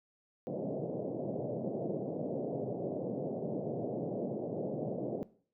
white band-pass noise, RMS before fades -37 dBFS, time 0.47-5.23 s, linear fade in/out 0 ms, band 120 to 630 Hz, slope 48 dB/octave, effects noise-tail reverb RT60 0.5 s tail -19 dB re dry

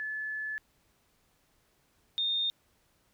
sine tone pair in turn, 1728 / 3654 Hz, A6 / A#7, -32 / -35 cents, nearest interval octave + minor second, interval 1297 cents, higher second, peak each -33 / -27 dBFS, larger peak second, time 0-0.58 / 2.18-2.5 s, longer first, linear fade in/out 0 ms, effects pink hiss -70 dBFS RMS until 3.13 s

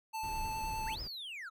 square tone with vibrato, 880 Hz, A5, in tune, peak -37 dBFS, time 0.13-0.96 s, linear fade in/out 20 ms, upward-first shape triangle, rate 9.7 Hz, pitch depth 15 cents each way
brown noise, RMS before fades -43 dBFS, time 0.23-1.08 s, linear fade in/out 10 ms
triangle linear two-way sweep, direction up then down, 1235 to 5210 to 1235 Hz, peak -40 dBFS, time 0.86-1.5 s, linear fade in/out 20 ms, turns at 1.01 s
effects none

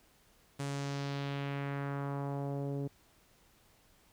sawtooth tone with low-pass filter sweep, 140.4 Hz, C#3, 22 cents sharp, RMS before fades -37 dBFS, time 0.59-2.88 s, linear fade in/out 10 ms, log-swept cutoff 9200 to 400 Hz, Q 1.6, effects pink hiss -66 dBFS RMS until 4.12 s

